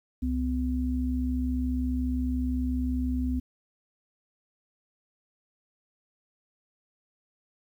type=tone pair together; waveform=sine; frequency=67.2 / 252.9 Hz; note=C2 / B3; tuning=+47 / +41 cents; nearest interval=octave + major seventh; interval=2294 cents; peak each=-28 dBFS; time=0.22-3.4 s; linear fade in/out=10 ms; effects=10-bit